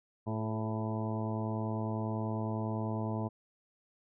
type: harmonic tone with a mistuned harmonic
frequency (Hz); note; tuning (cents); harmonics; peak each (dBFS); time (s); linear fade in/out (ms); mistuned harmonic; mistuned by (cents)
110; A2; 0; 1 / 2 / 3 / 4 / 5 / 6 / 7 / 8 / 9; -35 / -37 / -42 / -44 / -47 / -43 / -49 / -45 / -46; 0.26-3.29; 20; 4; -33
effects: none